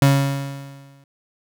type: tone with exponential decay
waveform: 35% pulse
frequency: 138.59 Hz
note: C#3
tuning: in tune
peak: -8 dBFS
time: 0.02-1.04 s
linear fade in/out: 2 ms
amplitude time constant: 220 ms
effects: none